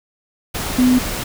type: tone in noise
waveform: sine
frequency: 251.6 Hz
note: B3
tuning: 32 cents sharp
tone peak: -10 dBFS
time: 0.78-0.99 s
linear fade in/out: 10 ms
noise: pink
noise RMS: -24 dBFS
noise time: 0.54-1.24 s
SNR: +11 dB
effects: none